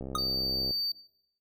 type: click train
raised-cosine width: 2 ms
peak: -25 dBFS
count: 47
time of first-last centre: 0.01-0.708 s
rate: 65.9 Hz
type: tone with exponential decay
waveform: square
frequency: 1244.5 Hz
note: D#6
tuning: in tune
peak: -25 dBFS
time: 0.15-0.23 s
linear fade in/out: 2 ms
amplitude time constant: 17 ms
type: tone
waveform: triangle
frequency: 4600 Hz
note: D8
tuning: 37 cents flat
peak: -27 dBFS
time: 0.18-0.92 s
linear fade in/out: 5 ms
effects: noise-tail reverb RT60 0.8 s tail -18 dB re dry